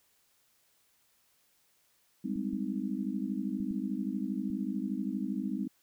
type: chord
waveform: sine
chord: Ab major seventh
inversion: third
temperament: just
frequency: 194.67 / 207.7 / 259.6 / 311.5 Hz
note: G3 / Ab3 / C4 / Eb4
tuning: -12 / 0 / -13 / +2 cents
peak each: -37 / -36 / -36 / -39 dBFS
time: 2.24-5.68 s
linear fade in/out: 10 ms
type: clicks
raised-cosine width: 5 ms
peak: -37 dBFS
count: 5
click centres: 2.359 / 2.533 / 3.602 / 3.71 / 4.502 s
effects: white hiss -70 dBFS RMS until 5.82 s